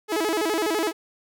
sawtooth tone with vibrato, 373 Hz, F#4, 14 cents sharp, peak -18 dBFS, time 0.08-0.93 s, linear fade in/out 50 ms, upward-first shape square, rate 12 Hz, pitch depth 230 cents each way, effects none

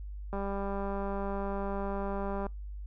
click train, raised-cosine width 1 ms, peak -23 dBFS, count 424, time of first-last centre 0.33-2.466 s, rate 198 Hz, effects noise-tail reverb RT60 0.2 s tail -26 dB re dry + added 50 Hz sine -38 dBFS peak until 2.86 s

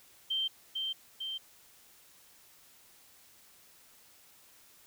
sine tone with echo, 3136 Hz, G7, in tune, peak -29 dBFS, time 0.3-0.48 s, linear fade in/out 10 ms, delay 450 ms, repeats 2, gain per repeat -3 dB, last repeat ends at 1.38 s, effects white hiss -60 dBFS RMS until 4.86 s

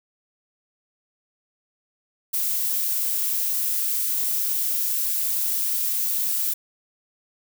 violet noise, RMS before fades -24 dBFS, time 2.33-6.54 s, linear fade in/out 10 ms, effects none

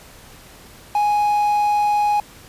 triangle tone with quantisation, 831 Hz, G#5, 1 cent sharp, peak -13 dBFS, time 0.95-2.2 s, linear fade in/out 2 ms, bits 6, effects pink hiss -44 dBFS RMS until 2.48 s + resampled to 32000 Hz

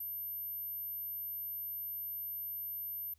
sine tone, 13000 Hz, G#9, 38 cents flat, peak -38 dBFS, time 0-3.14 s, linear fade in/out 5 ms, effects added 77 Hz sine -67 dBFS peak until 3.18 s + white hiss -75 dBFS RMS until 3.18 s

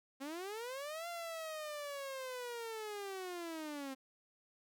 sawtooth linear two-way sweep, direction up then down, 261.9 to 694 to 261.9 Hz, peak -38 dBFS, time 0.2-3.95 s, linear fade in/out 20 ms, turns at 1.08 s, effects none

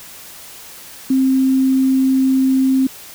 sine tone, 264 Hz, C4, 16 cents sharp, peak -11 dBFS, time 1.1-2.87 s, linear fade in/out 5 ms, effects white hiss -37 dBFS RMS until 3.14 s

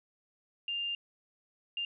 sine tone bursts at uneven times, 2800 Hz, F7, 4 cents sharp, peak -32 dBFS, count 2, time 0.68-0.95 / 1.77-1.85 s, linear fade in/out 2 ms, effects none

